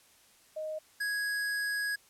sine / square tone pair in turn, 622.3 / 1661.3 Hz, D#5 / G#6, 0 / 0 cents, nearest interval octave + perfect fourth, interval 1700 cents, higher second, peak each -34 / -31 dBFS, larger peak second, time 0.56-0.79 / 1-1.96 s, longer second, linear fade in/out 10 ms, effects white hiss -62 dBFS RMS until 2.09 s + low-pass 12000 Hz 12 dB/octave

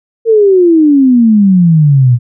sine exponential sweep, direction down, 463.9 to 117.2 Hz, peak -3 dBFS, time 0.25-2.19 s, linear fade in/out 50 ms, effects none

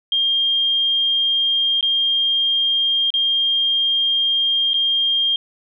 sine tone with dropouts, 3211 Hz, G7, 41 cents sharp, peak -15 dBFS, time 0.12-5.36 s, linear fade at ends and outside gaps 2 ms, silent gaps 1.81-1.827 / 3.104-3.139 / 4.734-4.741 s, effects none

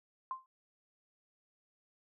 sine tone with exponential decay, 1046.5 Hz, C6, in tune, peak -32 dBFS, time 0.31-0.46 s, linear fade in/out 1 ms, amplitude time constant 32 ms, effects none

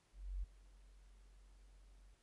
sine tone with ADSR envelope, 46.44 Hz, F#1, 7 cents sharp, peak -38 dBFS, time 0.12-2.14 s, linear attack 310 ms, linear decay 16 ms, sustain -22 dB, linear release 4 ms, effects pink hiss -75 dBFS RMS until 2.22 s + resampled to 24000 Hz

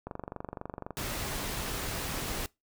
click train, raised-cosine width 1 ms, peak -23 dBFS, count 21, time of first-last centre 0.07-0.907 s, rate 23.9 Hz
pink noise, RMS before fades -35 dBFS, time 0.97-2.46 s, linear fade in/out 0 ms
effects noise-tail reverb RT60 0.2 s tail -22 dB re dry

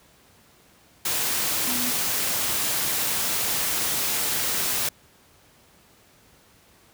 sine tone in noise, 246.9 Hz, B3, in tune, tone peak -31 dBFS, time 1.67-1.91 s, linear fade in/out 5 ms, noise white, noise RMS -25 dBFS, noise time 1.05-4.89 s, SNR -9 dB, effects pink hiss -56 dBFS RMS until 6.93 s + high-pass 60 Hz 12 dB/octave

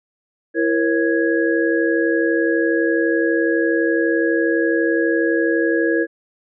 sine tone cluster, 332.8 / 470 / 542 / 1661 Hz, E4 / A#4 / C#5 / G#6, +17 / +14 / -39 / 0 cents, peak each -18 / -20 / -24 / -22 dBFS, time 0.54-6.07 s, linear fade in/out 50 ms, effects none

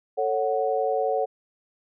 sine chord, F# minor, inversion first, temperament just, 444 / 555 / 740 Hz, A4 / C#5 / F#5, +16 / +2 / 0 cents, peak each -26 dBFS, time 0.17-1.26 s, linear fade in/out 20 ms, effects none

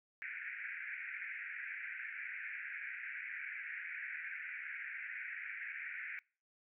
white band-pass noise, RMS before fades -45 dBFS, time 0.22-6.19 s, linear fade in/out 0 ms, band 1500 to 2400 Hz, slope 96 dB/octave, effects noise-tail reverb RT60 0.4 s tail -25 dB re dry

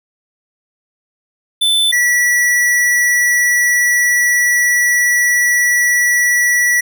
square tone pair in turn, 3520 / 1947.2 Hz, A7 / B6, 0 / -25 cents, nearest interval minor seventh, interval 1025 cents, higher first, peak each -11 dBFS, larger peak neither, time 1.61-1.92 / 1.92-6.81 s, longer second, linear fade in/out 10 ms, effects none

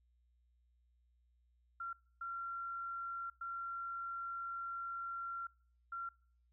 sine tone bursts at uneven times, 1371 Hz, F6, 32 cents flat, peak -40 dBFS, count 4, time 1.8-1.93 / 2.21-3.3 / 3.41-5.47 / 5.92-6.09 s, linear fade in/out 5 ms, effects noise-tail reverb RT60 0.5 s tail -26 dB re dry + added 60 Hz sine -70 dBFS peak until 6.52 s

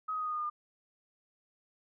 sine tone with pitch steps, 1267 / 1256.8 / 1246.7 / 1236.6 / 1226.7 / 1216.8 / 1207 Hz, D#6 / D#6 / D#6 / D#6 / D#6 / D#6 / D6, +31 / +17 / +3 / -11 / -25 / -39 / +47 cents, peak -32 dBFS, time 0.08-0.5 s, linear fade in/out 10 ms, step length 60 ms, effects none

